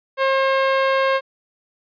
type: tone with band-pass filter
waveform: sawtooth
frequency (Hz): 536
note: C5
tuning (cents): +42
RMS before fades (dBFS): -18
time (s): 0.17-1.21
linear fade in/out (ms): 50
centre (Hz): 1200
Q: 0.55
effects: resampled to 11025 Hz